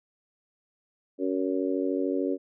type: harmonic tone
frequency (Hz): 93.5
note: F#2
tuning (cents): +19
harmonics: 3 / 4 / 5 / 6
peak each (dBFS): -28 / -30 / -32 / -34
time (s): 1.18-2.38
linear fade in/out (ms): 50
effects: none